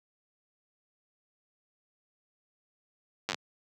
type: slowing click train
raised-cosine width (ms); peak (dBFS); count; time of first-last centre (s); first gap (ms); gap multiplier
0.2; -13; 6; 3.29-3.345; 9; 1.1
effects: high-pass 150 Hz 12 dB/octave